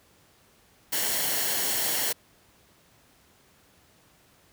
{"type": "noise with comb filter", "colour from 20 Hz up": "white", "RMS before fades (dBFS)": -27, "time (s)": [0.92, 2.13], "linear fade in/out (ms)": 10, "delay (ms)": 0.81, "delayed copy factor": -0.5, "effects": ["pink hiss -60 dBFS RMS until 4.52 s", "high-pass 60 Hz 12 dB/octave"]}